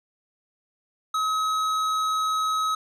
triangle tone with tanh clipping, 1277 Hz, D#6, 45 cents sharp, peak -24 dBFS, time 1.14-2.75 s, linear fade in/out 5 ms, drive 17 dB, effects none

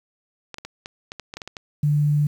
clicks, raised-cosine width 0.2 ms, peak -17 dBFS, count 11, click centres 0.543 / 0.584 / 0.65 / 0.859 / 1.119 / 1.197 / 1.339 / 1.37 / 1.418 / 1.476 / 1.568 s
sine tone, 147.6 Hz, D3, 9 cents sharp, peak -16 dBFS, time 1.83-2.27 s, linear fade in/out 5 ms
effects 8-bit

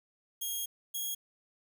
5% pulse tone pair in turn, 3259 / 3289 Hz, G#7 / G#7, -33 / -18 cents, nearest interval unison, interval 15 cents, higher second, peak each -25 dBFS, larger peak neither, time 0.41-0.66 / 0.94-1.15 s, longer first, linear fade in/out 10 ms, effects 10-bit

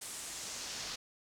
brown noise with band-pass filter sweep, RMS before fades -43 dBFS, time 0.01-0.96 s, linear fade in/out 10 ms, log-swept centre 9100 to 5100 Hz, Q 1.7, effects none

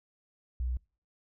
sine tone, 61.74 Hz, B1, in tune, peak -29 dBFS, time 0.6-0.77 s, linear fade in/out 0 ms, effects noise-tail reverb RT60 0.4 s tail -26 dB re dry

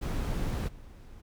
brown noise with level steps, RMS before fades -30 / -49 dBFS, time 0.01-1.22 s, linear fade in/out 20 ms, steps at 0.67 s, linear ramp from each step 20 ms, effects none

